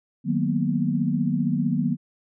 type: chord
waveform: sine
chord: B major seventh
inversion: first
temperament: just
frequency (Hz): 154.34 / 185.21 / 231.5 / 246.9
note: D#3 / F#3 / A#3 / B3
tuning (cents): -14 / +2 / -12 / 0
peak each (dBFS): -26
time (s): 0.24-1.97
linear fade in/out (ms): 50
effects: none